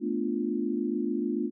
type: chord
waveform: sine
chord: B half-diminished seventh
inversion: third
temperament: equal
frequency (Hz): 220 / 246.9 / 293.7 / 349.2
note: A3 / B3 / D4 / F4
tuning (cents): 0 / 0 / 0 / 0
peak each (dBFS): -32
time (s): 0-1.51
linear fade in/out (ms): 50
effects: none